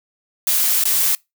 blue noise with dropouts, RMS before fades -17 dBFS, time 0.47-1.15 s, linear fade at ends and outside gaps 1 ms, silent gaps 0.838-0.854 s, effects noise-tail reverb RT60 0.2 s tail -25 dB re dry

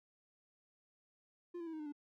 triangle tone with pitch steps, 349.2 / 336.7 / 324.7 / 313.1 / 301.9 / 291.1 Hz, F4 / E4 / E4 / D#4 / D4 / D4, 0 / +37 / -26 / +11 / +48 / -15 cents, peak -40 dBFS, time 1.54-1.924 s, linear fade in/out 10 ms, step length 64 ms, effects none

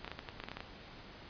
clicks, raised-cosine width 0.3 ms, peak -25 dBFS, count 11, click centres 0.046 / 0.078 / 0.116 / 0.191 / 0.288 / 0.401 / 0.438 / 0.486 / 0.516 / 0.57 / 0.605 s, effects pink hiss -52 dBFS RMS until 1.29 s + resampled to 11025 Hz

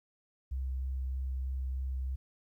sine tone with vibrato, 65.3 Hz, C2, 3 cents flat, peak -32 dBFS, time 0.51-2.16 s, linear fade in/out 10 ms, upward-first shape sine, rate 3.2 Hz, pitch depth 11 cents each way, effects 12-bit

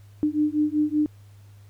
sine beating tone pair, 298.6 / 303.8 Hz, D4 / D#4, +29 / -41 cents, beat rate 5.2 Hz, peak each -23 dBFS, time 0.23-1.06 s, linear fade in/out 0 ms, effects added 101 Hz sine -46 dBFS peak until 1.69 s + pink hiss -61 dBFS RMS until 1.69 s

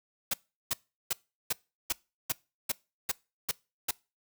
white noise bursts, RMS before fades -29 dBFS, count 10, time 0.31-3.91 s, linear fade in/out 5 ms, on 27 ms, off 370 ms, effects noise-tail reverb RT60 0.3 s tail -24 dB re dry

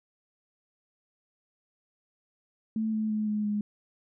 sine tone with pitch steps, 220 / 217 / 214 / 211 / 208.1 Hz, A3 / A3 / A3 / G#3 / G#3, 0 / -24 / -48 / +28 / +4 cents, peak -26 dBFS, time 2.76-3.61 s, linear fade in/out 2 ms, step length 170 ms, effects none

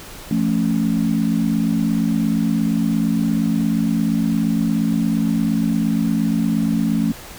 sine chord, F augmented, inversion none, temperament equal with one note detuned, 171.42 / 220 / 277.2 Hz, F3 / A3 / C#4, -32 / 0 / 0 cents, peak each -21 / -18 / -22 dBFS, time 0.31-7.12 s, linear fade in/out 2 ms, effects pink hiss -37 dBFS RMS until 7.38 s

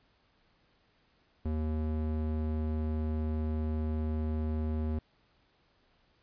square tone with band-pass filter, 77.5 Hz, D#2, 6 cents flat, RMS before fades -32 dBFS, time 1.45-4.99 s, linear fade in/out 5 ms, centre 180 Hz, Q 0.69, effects pink hiss -69 dBFS RMS until 6.22 s + resampled to 11025 Hz

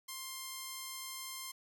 5% pulse tone, 1054 Hz, C6, 12 cents sharp, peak -30 dBFS, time 0.08-1.52 s, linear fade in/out 10 ms, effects none

